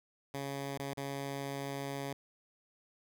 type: tone with dropouts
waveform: 10% pulse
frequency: 139 Hz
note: C#3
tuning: 5 cents sharp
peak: -29 dBFS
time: 0.34-2.13 s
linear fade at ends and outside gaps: 2 ms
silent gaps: 0.777-0.795 / 0.935-0.973 s
effects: none